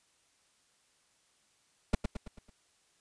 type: noise with echo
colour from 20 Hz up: brown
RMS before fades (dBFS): -25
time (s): 1.93-1.95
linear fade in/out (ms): 5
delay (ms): 110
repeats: 5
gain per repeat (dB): -6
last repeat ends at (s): 2.5
effects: white hiss -70 dBFS RMS until 3 s + resampled to 22050 Hz